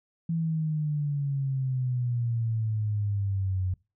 sine exponential sweep, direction down, 166.8 to 91.1 Hz, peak -25 dBFS, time 0.29-3.74 s, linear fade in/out 5 ms, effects noise-tail reverb RT60 0.3 s tail -24 dB re dry

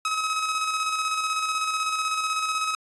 sawtooth tone with tremolo, 1277 Hz, D#6, 45 cents sharp, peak -19 dBFS, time 0.05-2.75 s, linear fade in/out 2 ms, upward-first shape square, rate 16 Hz, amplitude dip 35%, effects resampled to 24000 Hz

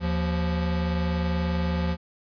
square tone pair together, 77.6 / 174.2 Hz, D#2 / F3, -4 / -4 cents, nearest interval octave + major second, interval 1400 cents, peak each -27 dBFS, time 0-1.97 s, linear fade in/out 50 ms, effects resampled to 11025 Hz

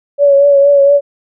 sine tone with vibrato, 564 Hz, C#5, 30 cents sharp, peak -4 dBFS, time 0.18-1.01 s, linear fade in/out 50 ms, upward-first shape triangle, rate 4.3 Hz, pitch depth 35 cents each way, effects none

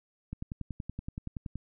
click train, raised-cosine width 5 ms, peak -24 dBFS, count 14, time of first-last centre 0.33-1.556 s, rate 10.6 Hz, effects none

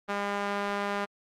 sawtooth tone with band-pass filter, 202.1 Hz, G#3, 47 cents flat, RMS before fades -31 dBFS, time 0.08-1.06 s, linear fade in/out 20 ms, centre 1200 Hz, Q 0.82, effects Opus 24 kbps

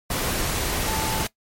sine tone in noise, 880 Hz, A5, in tune, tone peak -29 dBFS, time 0.87-1.23 s, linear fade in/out 5 ms, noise pink, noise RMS -25 dBFS, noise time 0.1-1.27 s, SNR -7 dB, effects noise-tail reverb RT60 0.1 s tail -19 dB re dry + MP3 64 kbps

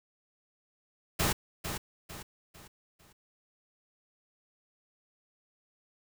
pink noise with echo, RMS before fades -28 dBFS, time 1.19-1.33 s, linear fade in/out 10 ms, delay 450 ms, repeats 4, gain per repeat -8 dB, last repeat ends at 3.13 s, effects none

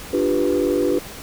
sine chord, G dominant seventh, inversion second, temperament equal, 293.7 / 349.2 / 392 / 493.9 Hz, D4 / F4 / G4 / B4, 0 / 0 / 0 / 0 cents, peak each -21 dBFS, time 0.13-0.99 s, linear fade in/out 5 ms, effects tanh soft clip ceiling -10 dBFS + pink hiss -36 dBFS RMS until 1.22 s

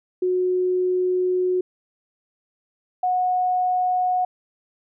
sine tone pair in turn, 365.5 / 731 Hz, F#4 / F#5, -21 / -21 cents, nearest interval octave, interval 1200 cents, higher second, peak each -18 / -18 dBFS, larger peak neither, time 0.22-1.61 / 3.03-4.25 s, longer first, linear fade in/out 5 ms, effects none

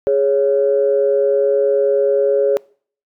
sine tone pair together, 415.3 / 555.3 Hz, G#4 / C#5, 0 / +3 cents, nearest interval perfect fourth, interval 503 cents, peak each -14 dBFS, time 0.07-2.57 s, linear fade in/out 0 ms, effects noise-tail reverb RT60 0.5 s tail -25 dB re dry + tanh soft clip ceiling -4 dBFS

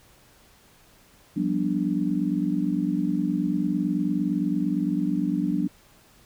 sine chord, G dominant seventh, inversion third, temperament just, 176.4 / 196 / 245 / 294 Hz, F3 / G3 / B3 / D4, +18 / 0 / -14 / +2 cents, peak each -28 / -28 / -29 / -26 dBFS, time 1.36-5.68 s, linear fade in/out 10 ms, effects pink hiss -56 dBFS RMS until 6.25 s

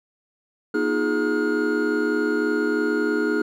triangle tone cluster, 241.7 / 312 / 355.4 / 417.9 / 1428 Hz, B3 / D#4 / F4 / G#4 / F6, -37 / +5 / +30 / +11 / +38 cents, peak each -26 / -22 / -29 / -22 / -26 dBFS, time 0.74-3.42 s, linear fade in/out 5 ms, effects none

